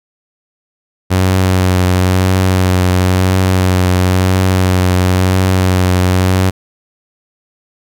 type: tone with vibrato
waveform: sawtooth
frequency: 92.5 Hz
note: F#2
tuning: in tune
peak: -5 dBFS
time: 1.1-6.51 s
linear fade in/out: 20 ms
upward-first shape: triangle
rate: 0.98 Hz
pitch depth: 28 cents each way
effects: none